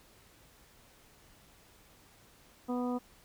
harmonic tone, 246.9 Hz, B3, in tune, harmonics 1 / 2 / 3 / 4 / 5, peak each -32 / -38 / -42 / -44 / -46 dBFS, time 2.68-2.99 s, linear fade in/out 20 ms, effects pink hiss -61 dBFS RMS until 3.24 s

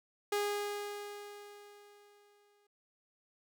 sawtooth tone with exponential decay, 410.7 Hz, G#4, 19 cents flat, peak -26 dBFS, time 0.32-2.67 s, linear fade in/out 5 ms, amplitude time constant 510 ms, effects none

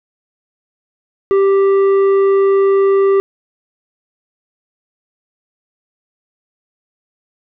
sine tone with tanh clipping, 392 Hz, G4, in tune, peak -10 dBFS, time 1.31-3.2 s, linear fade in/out 0 ms, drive 8 dB, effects none

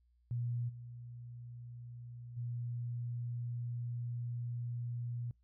sine tone with level steps, 120 Hz, B2, 49 cents flat, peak -34 / -46 / -37 dBFS, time 0.31-5.31 s, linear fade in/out 0 ms, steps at 0.68 / 2.36 s, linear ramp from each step 20 ms, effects noise-tail reverb RT60 0.2 s tail -25 dB re dry + added 60 Hz sine -68 dBFS peak until 5.43 s

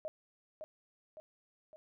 sine tone with echo, 622.3 Hz, D#5, in tune, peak -37 dBFS, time 0.05-0.08 s, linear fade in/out 0 ms, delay 560 ms, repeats 3, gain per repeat -5 dB, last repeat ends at 1.76 s, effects none

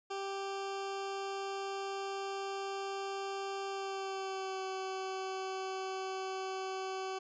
20% pulse tone with pitch glide, 392 to 380.2 Hz, G4 to F#4, 0 to +47 cents, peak -32 dBFS, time 0.1-7.19 s, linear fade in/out 10 ms, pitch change -53 cents, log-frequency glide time 3.68-4.63 s, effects resampled to 16000 Hz

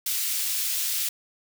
white high-pass noise, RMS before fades -27 dBFS, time 0.06-1.09 s, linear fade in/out 5 ms, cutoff 2700 Hz, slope 12 dB/octave, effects none

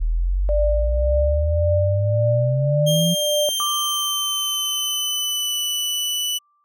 sine exponential sweep, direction up, 38.85 to 174.61 Hz, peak -17 dBFS, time 0-3.15 s, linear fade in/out 20 ms
sine tone with tremolo, 593 Hz, D5, 17 cents sharp, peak -17 dBFS, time 0.49-3.49 s, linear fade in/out 0 ms, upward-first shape triangle, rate 1.8 Hz, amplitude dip 65%
sawtooth tone with pitch glide, 3206 to 2974 Hz, G7 to F#7, +38 to +8 cents, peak -18 dBFS, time 2.86-6.39 s, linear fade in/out 20 ms, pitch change -130 cents, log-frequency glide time 3.02-5.57 s
sine tone with exponential decay, 1174.7 Hz, D6, in tune, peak -22 dBFS, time 3.6-6.64 s, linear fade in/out 0 ms, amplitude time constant 660 ms
effects none

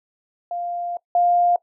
sine tone pair in turn, 698.5 / 702.4 Hz, F5 / F5, 0 / +10 cents, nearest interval unison, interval 10 cents, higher second, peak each -24 / -14 dBFS, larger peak second, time 0.51-0.97 / 1.15-1.56 s, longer first, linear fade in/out 2 ms, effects noise-tail reverb RT60 0.1 s tail -21 dB re dry

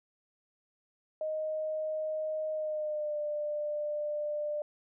sine tone with pitch glide, 622.3 to 595.9 Hz, D#5 to D5, 0 to +25 cents, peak -31 dBFS, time 1.21-4.62 s, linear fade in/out 2 ms, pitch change -75 cents, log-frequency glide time 2.52-3.17 s, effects none

